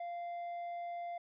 sine tone with tanh clipping, 694 Hz, F5, 11 cents flat, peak -40 dBFS, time 0-1.18 s, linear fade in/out 5 ms, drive 5 dB, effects none

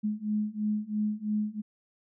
sine beating tone pair, 210 / 213 Hz, G#3 / G#3, +19 / +44 cents, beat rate 3 Hz, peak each -31 / -30 dBFS, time 0.03-1.62 s, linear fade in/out 20 ms, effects none

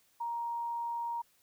sine tone, 938 Hz, A#5, 11 cents sharp, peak -33 dBFS, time 0.2-1.22 s, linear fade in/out 10 ms, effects white hiss -69 dBFS RMS until 1.42 s

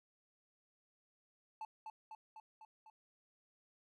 triangle tone with echo, 877 Hz, A5, 6 cents flat, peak -40 dBFS, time 1.61-1.65 s, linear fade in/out 2 ms, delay 250 ms, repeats 5, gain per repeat -3 dB, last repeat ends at 2.9 s, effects none

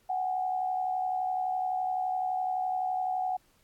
sine tone pair together, 742.2 / 814 Hz, F#5 / G#5, +5 / -35 cents, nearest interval major second, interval 160 cents, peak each -28 / -37 dBFS, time 0.09-3.37 s, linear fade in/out 10 ms, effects pink hiss -67 dBFS RMS until 3.63 s + AAC 64 kbps

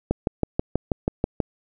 click train, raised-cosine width 2 ms, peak -7 dBFS, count 9, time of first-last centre 0.11-1.402 s, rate 6.19 Hz, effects none

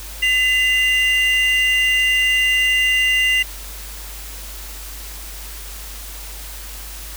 triangle tone pair together, 2025 / 2794 Hz, B6 / F7, +43 / 0 cents, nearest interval tritone, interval 557 cents, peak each -15 dBFS, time 0.22-3.43 s, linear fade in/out 10 ms, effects added 50 Hz sine -33 dBFS peak until 7.16 s + white hiss -35 dBFS RMS until 7.16 s

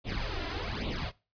pink noise with flanger, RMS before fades -34 dBFS, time 0.04-1.12 s, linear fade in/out 50 ms, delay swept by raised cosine 0.29 to 2.99 ms, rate 1.2 Hz, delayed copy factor +0.8, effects noise-tail reverb RT60 0.3 s tail -21 dB re dry + resampled to 11025 Hz

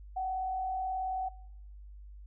sine tone with frequency modulation, 753 Hz, F#5, 30 cents sharp, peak -31 dBFS, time 0.16-1.29 s, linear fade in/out 10 ms, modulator 38.7 Hz, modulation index 0.37, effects noise-tail reverb RT60 0.9 s tail -25 dB re dry + added 50 Hz sine -46 dBFS peak until 2.26 s

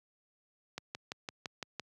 click train, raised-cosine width 0.2 ms, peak -21 dBFS, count 7, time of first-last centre 0.78-1.797 s, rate 5.9 Hz, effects high-pass 100 Hz 12 dB/octave

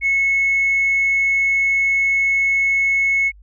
sine tone, 2193 Hz, C#7, 19 cents flat, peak -13 dBFS, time 0.01-3.32 s, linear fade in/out 50 ms, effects tanh soft clip ceiling -10 dBFS + added 50 Hz sine -42 dBFS peak until 3.42 s

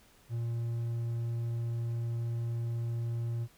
triangle tone, 116.9 Hz, A#2, 5 cents sharp, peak -29 dBFS, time 0.29-3.48 s, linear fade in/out 50 ms, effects pink hiss -62 dBFS RMS until 3.57 s

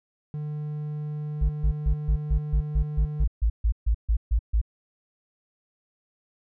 triangle tone, 150 Hz, D3, 37 cents sharp, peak -27 dBFS, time 0.34-3.24 s, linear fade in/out 0 ms
sine tone bursts, 55 Hz, A1, in tune, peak -18 dBFS, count 15, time 1.41-4.615 s, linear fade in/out 10 ms, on 83 ms, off 140 ms
effects none

